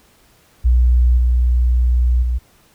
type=tone with level steps; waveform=sine; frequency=61 Hz; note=B1; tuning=21 cents flat; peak=-9 / -11 / -15 dBFS; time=0.64-2.39 s; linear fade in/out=20 ms; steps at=1.17 / 2.22 s; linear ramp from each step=10 ms; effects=pink hiss -53 dBFS RMS until 2.74 s